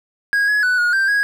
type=tone with pitch steps; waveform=triangle; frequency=1643 / 1685 / 1488 / 1442 / 1573 / 1652 Hz; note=G#6 / G#6 / F#6 / F#6 / G6 / G#6; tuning=-19 / +25 / +9 / -45 / +6 / -10 cents; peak=-12 dBFS; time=0.33-1.23 s; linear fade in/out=0 ms; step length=150 ms; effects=none